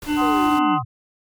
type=noise; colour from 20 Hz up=pink; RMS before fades=-36 dBFS; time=0.02-0.59 s; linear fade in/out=2 ms
type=harmonic tone; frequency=298 Hz; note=D4; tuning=25 cents sharp; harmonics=1 / 3 / 5 / 7 / 9 / 10; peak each=-18 / -30 / -34 / -37 / -34 / -35 dBFS; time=0.06-0.79 s; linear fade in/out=50 ms
type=chord; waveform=sine; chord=C diminished; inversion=second; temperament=just; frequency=753.5 / 1046.5 / 1255.8 Hz; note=Gb5 / C6 / Eb6; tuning=+31 / 0 / +16 cents; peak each=-22 / -23 / -23 dBFS; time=0.16-0.83 s; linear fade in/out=50 ms
type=linear sweep; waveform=sine; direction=down; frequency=502 to 105.7 Hz; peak=-27 dBFS; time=0.21-0.85 s; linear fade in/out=10 ms
effects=MP3 96 kbps